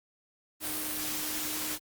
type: tone in noise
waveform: sine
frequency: 306.3 Hz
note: D#4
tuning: 27 cents flat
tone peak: -42 dBFS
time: 0.6-1.79 s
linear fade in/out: 50 ms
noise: white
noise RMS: -34 dBFS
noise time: 0.6-1.79 s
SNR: -11 dB
effects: Opus 32 kbps